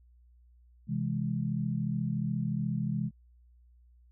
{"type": "chord", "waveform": "sine", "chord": "C augmented", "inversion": "none", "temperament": "equal", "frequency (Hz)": [130.81, 164.81, 207.7], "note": ["C3", "E3", "G#3"], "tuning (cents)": [0, 0, 0], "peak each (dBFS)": -33, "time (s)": [0.87, 3.11], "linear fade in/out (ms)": 50, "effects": ["added 60 Hz sine -57 dBFS peak until 4.11 s"]}